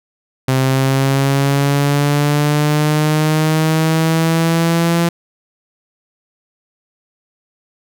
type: linear sweep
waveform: sawtooth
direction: up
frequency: 130.81 to 170.3 Hz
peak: -8 dBFS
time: 0.48-5.09 s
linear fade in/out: 5 ms
effects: none